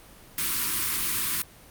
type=band-stop noise; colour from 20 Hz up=white; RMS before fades=-27 dBFS; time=0.38-1.42 s; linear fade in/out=2 ms; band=390 to 960 Hz; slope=96 dB/octave; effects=pink hiss -50 dBFS RMS until 1.7 s + Opus 32 kbps